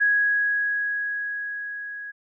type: tone with level ramp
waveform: sine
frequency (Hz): 1661.2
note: G#6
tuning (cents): 0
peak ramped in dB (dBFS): -16 to -33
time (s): 0-2.12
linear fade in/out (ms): 20
effects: none